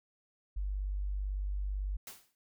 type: tone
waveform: sine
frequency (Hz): 49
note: G1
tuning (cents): 0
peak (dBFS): -32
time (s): 0.56-1.97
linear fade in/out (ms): 10
type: noise with exponential decay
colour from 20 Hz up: white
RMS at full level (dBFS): -43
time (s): 2.07-2.35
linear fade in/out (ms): 1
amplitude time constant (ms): 60
effects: none